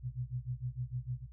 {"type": "tone with tremolo", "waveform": "sine", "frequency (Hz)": 124.8, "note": "B2", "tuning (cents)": 19, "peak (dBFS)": -32, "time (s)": [0.02, 1.27], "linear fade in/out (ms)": 50, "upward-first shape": "sine", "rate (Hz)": 6.6, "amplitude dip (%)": 100, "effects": ["added 60 Hz sine -49 dBFS peak until 1.32 s"]}